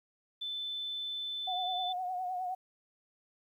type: tone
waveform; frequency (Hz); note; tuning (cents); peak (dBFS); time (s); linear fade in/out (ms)
sine; 3520; A7; 0; -35; 0.41-1.93; 10
type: tone with vibrato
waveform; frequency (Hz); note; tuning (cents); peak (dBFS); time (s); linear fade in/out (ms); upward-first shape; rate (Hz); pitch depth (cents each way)
sine; 733; F#5; -16; -33; 1.47-2.55; 10; triangle; 9.7; 57
effects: 11-bit

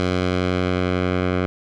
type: tone with low-pass filter sweep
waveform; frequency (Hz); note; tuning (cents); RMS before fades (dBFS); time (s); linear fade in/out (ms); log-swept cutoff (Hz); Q
10% pulse; 91; F#2; -28; -21; 0-1.46; 0; 4400 to 2300; 0.95
effects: none

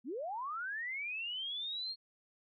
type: linear sweep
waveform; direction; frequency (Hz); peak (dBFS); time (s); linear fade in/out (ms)
sine; up; 207.7 to 4294; -37; 0.04-1.96; 50
effects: none

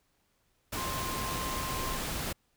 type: tone in noise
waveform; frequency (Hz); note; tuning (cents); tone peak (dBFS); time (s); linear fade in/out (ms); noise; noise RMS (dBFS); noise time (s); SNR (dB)
sine; 1052; C6; +9; -37; 0.76-1.98; 10; pink; -35; 0.72-2.33; -5
effects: pink hiss -73 dBFS RMS until 2.56 s

